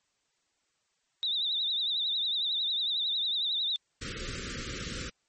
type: tone with vibrato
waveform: sine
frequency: 3729 Hz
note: A#7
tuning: in tune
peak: -27 dBFS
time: 1.23-3.76 s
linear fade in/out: 0 ms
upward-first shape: triangle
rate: 11 Hz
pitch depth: 120 cents each way
type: band-stop noise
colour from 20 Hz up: pink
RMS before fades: -37 dBFS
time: 4.01-5.1 s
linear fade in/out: 10 ms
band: 550 to 1200 Hz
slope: 96 dB/octave
effects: white hiss -75 dBFS RMS until 5.28 s + MP3 32 kbps